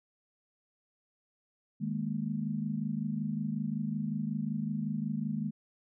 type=chord; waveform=sine; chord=D# suspended fourth; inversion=none; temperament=equal; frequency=155.56 / 207.7 / 233.1 Hz; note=D#3 / G#3 / A#3; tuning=0 / 0 / 0 cents; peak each=-36 / -34 / -36 dBFS; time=1.8-5.51 s; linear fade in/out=20 ms; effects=none